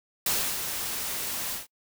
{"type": "noise with ADSR envelope", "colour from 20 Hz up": "white", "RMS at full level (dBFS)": -25, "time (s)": [0.26, 1.67], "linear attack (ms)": 3, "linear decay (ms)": 300, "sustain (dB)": -7, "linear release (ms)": 140, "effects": ["noise-tail reverb RT60 0.1 s tail -26 dB re dry"]}